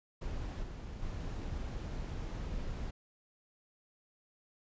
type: noise with level steps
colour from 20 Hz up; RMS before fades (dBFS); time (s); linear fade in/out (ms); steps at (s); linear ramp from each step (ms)
brown; -39 / -43 / -39; 0.21-2.91; 10; 0.63 / 1.02; 5
effects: resampled to 16000 Hz